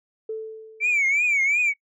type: tone with exponential decay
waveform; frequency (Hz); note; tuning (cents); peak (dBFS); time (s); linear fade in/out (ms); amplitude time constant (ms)
sine; 440; A4; 0; -25; 0.29-1.31; 5; 220
type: tone with vibrato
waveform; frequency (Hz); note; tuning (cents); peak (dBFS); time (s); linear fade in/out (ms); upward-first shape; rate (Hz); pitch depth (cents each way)
sine; 2300; D7; -37; -16; 0.8-1.74; 50; triangle; 2.8; 150
effects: noise-tail reverb RT60 0.1 s tail -23 dB re dry + tanh soft clip ceiling -16 dBFS